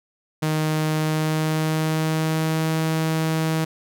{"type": "tone with pitch glide", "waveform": "sawtooth", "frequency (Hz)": [155.6, 159.61], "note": ["D#3", "D#3"], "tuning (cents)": [0, 44], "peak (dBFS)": -16, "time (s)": [0.42, 3.65], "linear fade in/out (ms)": 10, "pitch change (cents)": 44, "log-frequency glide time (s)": [0.97, 2.75], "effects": []}